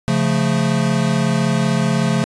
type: chord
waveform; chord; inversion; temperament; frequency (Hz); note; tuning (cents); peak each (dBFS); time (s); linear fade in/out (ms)
square; Db augmented; none; equal; 138.59 / 174.61 / 220; Db3 / F3 / A3; 0 / 0 / 0; -20; 0.08-2.24; 0
effects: resampled to 22050 Hz